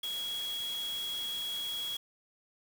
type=tone in noise; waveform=sine; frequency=3322 Hz; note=G#7; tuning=in tune; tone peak=-34 dBFS; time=0.03-1.97 s; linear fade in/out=5 ms; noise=white; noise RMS=-45 dBFS; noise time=0.03-1.97 s; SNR=+8 dB; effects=none